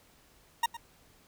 40% pulse tone with echo, 932.3 Hz, A#5, in tune, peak -23 dBFS, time 0.63-0.66 s, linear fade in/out 5 ms, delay 110 ms, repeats 1, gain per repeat -15 dB, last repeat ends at 0.77 s, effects pink hiss -62 dBFS RMS until 1.27 s

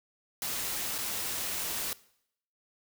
white noise with dropouts, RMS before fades -34 dBFS, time 0.42-1.93 s, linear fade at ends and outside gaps 1 ms, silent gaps 0.981-0.985 s, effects noise-tail reverb RT60 0.7 s tail -20 dB re dry

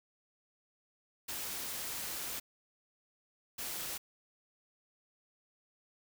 white noise bursts at uneven times, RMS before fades -40 dBFS, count 2, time 1.28-2.4 / 3.58-3.98 s, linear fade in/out 10 ms, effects none

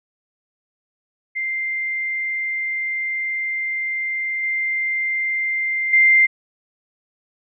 sine tone with level steps, 2093 Hz, C7, in tune, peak -21 / -19 / -10 dBFS, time 1.35-6.27 s, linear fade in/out 20 ms, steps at 4.43 / 5.93 s, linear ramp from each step 5 ms, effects none

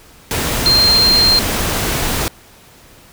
sine tone in noise, 4182 Hz, C8, 2 cents flat, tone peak -9 dBFS, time 0.66-1.39 s, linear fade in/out 0 ms, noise pink, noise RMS -18 dBFS, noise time 0.31-2.28 s, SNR +6 dB, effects pink hiss -44 dBFS RMS until 3.12 s

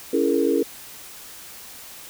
sine chord, A# half-diminished seventh, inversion first, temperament just, 279.7 / 335.6 / 419.5 / 466.2 Hz, C#4 / E4 / G#4 / A#4, +16 / +31 / +17 / 0 cents, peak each -23 dBFS, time 0.13-0.63 s, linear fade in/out 5 ms, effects white hiss -41 dBFS RMS until 2.09 s

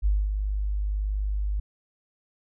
sine tone with ADSR envelope, 50.7 Hz, G#1, 41 cents flat, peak -18 dBFS, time 0.02-1.6 s, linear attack 36 ms, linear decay 230 ms, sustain -6 dB, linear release 7 ms, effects none

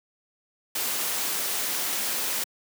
white noise, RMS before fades -28 dBFS, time 0.75-2.44 s, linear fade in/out 5 ms, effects high-pass 200 Hz 12 dB/octave

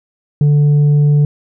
sine tone with tanh clipping, 146.6 Hz, D3, 3 cents flat, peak -8 dBFS, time 0.41-1.25 s, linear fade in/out 2 ms, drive 3 dB, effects none

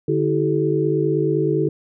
sine tone cluster, 148.5 / 326.1 / 382 / 431.6 Hz, D3 / E4 / G4 / A4, +20 / -19 / -45 / -33 cents, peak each -22 dBFS, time 0.08-1.69 s, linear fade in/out 5 ms, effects none

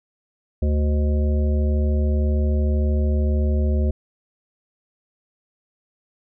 harmonic tone with a mistuned harmonic, 73.9 Hz, D2, 11 cents sharp, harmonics 1 / 3 / 5 / 7 / 8, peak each -17 / -27 / -31 / -34 / -35 dBFS, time 0.62-3.91 s, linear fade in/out 5 ms, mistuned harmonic 8, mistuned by +80 cents, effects none

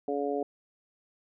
harmonic tone, 142.1 Hz, C#3, 43 cents sharp, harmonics 2 / 3 / 4 / 5, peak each -34 / -31 / -35 / -35 dBFS, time 0.08-0.43 s, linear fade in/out 2 ms, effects none

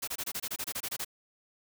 white noise bursts, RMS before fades -35 dBFS, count 13, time 0.02-1.048 s, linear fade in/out 10 ms, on 56 ms, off 25 ms, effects none

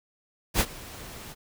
pink noise with ADSR envelope, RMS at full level -21 dBFS, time 0.54-1.35 s, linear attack 59 ms, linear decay 53 ms, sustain -21 dB, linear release 33 ms, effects none

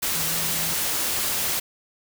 sine tone in noise, 163.6 Hz, E3, 13 cents flat, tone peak -36 dBFS, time 0.15-0.74 s, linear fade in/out 10 ms, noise white, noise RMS -25 dBFS, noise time 0.02-1.6 s, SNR -14 dB, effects none

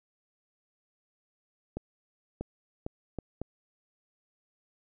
accelerating click train, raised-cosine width 2 ms, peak -21 dBFS, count 5, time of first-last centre 1.77-3.416 s, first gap 640 ms, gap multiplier 0.71, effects none

